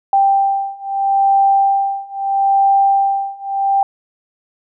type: beating tone pair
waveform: sine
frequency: 787 / 787.77 Hz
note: G5 / G5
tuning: +7 / +8 cents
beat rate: 0.77 Hz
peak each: -15 / -14 dBFS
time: 0.13-3.83 s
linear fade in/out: 2 ms
effects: none